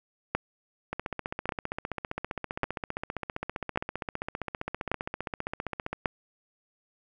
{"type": "two click trains", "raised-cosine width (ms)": 0.5, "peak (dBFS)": [-10, -17], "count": [6, 77], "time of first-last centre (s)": [[0.35, 6.058], [0.93, 5.93]], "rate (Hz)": [0.876, 15.2], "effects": []}